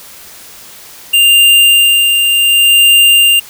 square tone with tremolo, 2795 Hz, F7, 1 cent sharp, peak -4 dBFS, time 1.13-3.4 s, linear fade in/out 10 ms, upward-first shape sine, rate 0.68 Hz, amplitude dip 40%, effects white hiss -34 dBFS RMS until 3.49 s

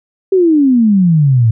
sine exponential sweep, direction down, 392 to 108.3 Hz, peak -6 dBFS, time 0.32-1.51 s, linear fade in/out 5 ms, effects none

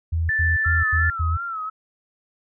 sine tone bursts, 82.41 Hz, E2, in tune, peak -19 dBFS, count 5, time 0.12-1.372 s, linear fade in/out 10 ms, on 180 ms, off 88 ms
sine tone with pitch glide, 1761 to 1748.8 Hz, A6 to A6, +1 to -11 cents, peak -19 dBFS, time 0.29-1.1 s, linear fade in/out 2 ms, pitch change -12 cents, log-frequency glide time 0.81-0.95 s
sine tone with vibrato, 1325 Hz, E6, 9 cents sharp, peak -26 dBFS, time 0.64-1.7 s, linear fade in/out 10 ms, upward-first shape sine, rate 2.8 Hz, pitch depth 87 cents each way
effects none

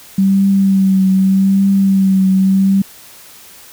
sine tone with vibrato, 193 Hz, G3, 27 cents flat, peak -8 dBFS, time 0.18-2.82 s, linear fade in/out 5 ms, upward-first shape triangle, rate 0.83 Hz, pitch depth 33 cents each way, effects white hiss -39 dBFS RMS until 3.72 s

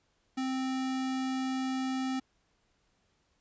square tone, 261.6 Hz, C4, in tune, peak -31 dBFS, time 0.37-2.2 s, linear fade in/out 10 ms, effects pink hiss -73 dBFS RMS until 3.4 s + resampled to 16000 Hz

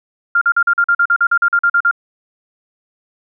sine tone bursts, 1396.9 Hz, F6, in tune, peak -9 dBFS, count 15, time 0.35-1.912 s, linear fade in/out 5 ms, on 64 ms, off 43 ms, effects none

